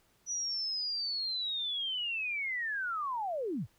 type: linear sweep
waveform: sine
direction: down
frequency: 5920 to 77.78 Hz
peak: -32 dBFS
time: 0.26-3.67 s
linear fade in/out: 50 ms
effects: pink hiss -69 dBFS RMS until 3.78 s